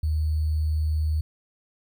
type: tone with sample-and-hold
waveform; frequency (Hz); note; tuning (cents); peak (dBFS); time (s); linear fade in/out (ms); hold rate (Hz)
sine; 77.5; D#2; -6; -21; 0.03-1.21; 5; 4410
effects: none